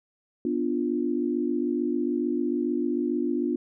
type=chord; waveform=sine; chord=B diminished; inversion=none; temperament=equal; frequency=246.9 / 293.7 / 349.2 Hz; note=B3 / D4 / F4; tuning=0 / 0 / 0 cents; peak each=-28 dBFS; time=0.45-3.56 s; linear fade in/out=2 ms; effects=none